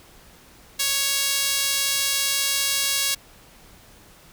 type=tone with high-pass filter; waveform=sawtooth; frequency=554.4 Hz; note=C#5; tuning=in tune; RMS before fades=-23 dBFS; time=0.79-3.15 s; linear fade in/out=10 ms; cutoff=3600 Hz; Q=0.74; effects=pink hiss -50 dBFS RMS until 4.32 s